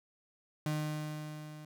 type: tone with level ramp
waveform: 35% pulse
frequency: 152.4 Hz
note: D#3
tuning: 36 cents flat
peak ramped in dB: -29 to -45 dBFS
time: 0.66-1.65 s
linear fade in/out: 2 ms
effects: none